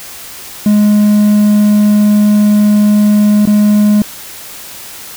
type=tone with dropouts; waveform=triangle; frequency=208.7 Hz; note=G#3; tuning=9 cents sharp; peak=-3 dBFS; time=0.66-4.02 s; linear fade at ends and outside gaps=2 ms; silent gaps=3.455-3.473 s; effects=white hiss -29 dBFS RMS until 5.16 s